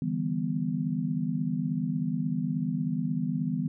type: chord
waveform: sine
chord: E minor seventh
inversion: third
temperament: just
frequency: 148.33 / 164.81 / 197.78 / 247.2 Hz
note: D3 / E3 / G3 / B3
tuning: +18 / 0 / +16 / +2 cents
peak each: -34 / -31 / -33 / -31 dBFS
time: 0.02-3.68 s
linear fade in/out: 2 ms
effects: none